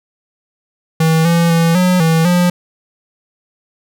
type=tone with pitch steps; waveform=square; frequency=161.1 / 168.9 / 166.4 / 181.8 / 162.5 / 177.3 Hz; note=E3 / E3 / E3 / F#3 / E3 / F3; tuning=-39 / +42 / +17 / -30 / -24 / +26 cents; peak=-10 dBFS; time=1-2.5 s; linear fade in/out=5 ms; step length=250 ms; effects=none